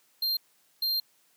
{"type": "tone bursts at uneven times", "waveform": "square", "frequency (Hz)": 4186, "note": "C8", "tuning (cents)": 0, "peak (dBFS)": -26, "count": 2, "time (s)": [[0.22, 0.37], [0.82, 1]], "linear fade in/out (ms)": 5, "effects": ["white hiss -66 dBFS RMS until 1.36 s", "high-pass 150 Hz 12 dB/octave"]}